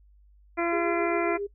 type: harmonic tone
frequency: 340.8 Hz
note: F4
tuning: 42 cents flat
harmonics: 1 / 2 / 3 / 4 / 5 / 6 / 7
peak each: -27 / -30 / -35 / -33 / -39 / -34 / -36 dBFS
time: 0.57-1.38 s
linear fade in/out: 20 ms
type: tone with tremolo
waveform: sine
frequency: 404 Hz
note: G#4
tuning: 48 cents flat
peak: -28 dBFS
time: 0.72-1.47 s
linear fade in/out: 10 ms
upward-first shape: sine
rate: 7.4 Hz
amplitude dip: 55%
effects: noise-tail reverb RT60 0.1 s tail -22 dB re dry + added 50 Hz sine -54 dBFS peak until 1.54 s